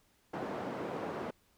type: band-pass noise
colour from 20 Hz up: white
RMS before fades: -39 dBFS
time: 0.33-1.31 s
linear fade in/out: 10 ms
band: 190 to 660 Hz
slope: 12 dB/octave
effects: pink hiss -70 dBFS RMS until 1.57 s